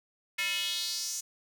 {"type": "tone with high-pass filter sweep", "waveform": "square", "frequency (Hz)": 196, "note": "G3", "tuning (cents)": 0, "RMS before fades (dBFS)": -33, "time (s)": [0.38, 1.21], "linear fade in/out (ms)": 10, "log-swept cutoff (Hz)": [2200, 6700], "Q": 3.5, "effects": []}